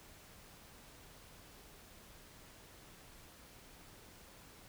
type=silence; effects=pink hiss -58 dBFS RMS until 4.68 s